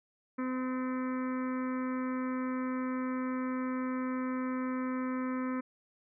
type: harmonic tone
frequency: 256.3 Hz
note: C4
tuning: 36 cents flat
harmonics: 1 / 2 / 4 / 5 / 6 / 7 / 8 / 9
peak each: -32 / -42 / -43 / -44 / -51 / -50 / -52 / -54 dBFS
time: 0.38-5.61 s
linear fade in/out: 10 ms
effects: none